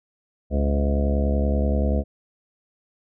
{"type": "harmonic tone with a mistuned harmonic", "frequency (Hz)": 70.4, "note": "C#2", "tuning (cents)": 27, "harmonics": [1, 2, 3, 4, 5, 6, 7, 8, 9, 10], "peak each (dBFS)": [-20, -34, -26, -32, -36, -35, -30, -41, -31, -40], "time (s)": [0.5, 2.04], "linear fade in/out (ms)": 50, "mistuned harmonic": 7, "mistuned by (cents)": 47, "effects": []}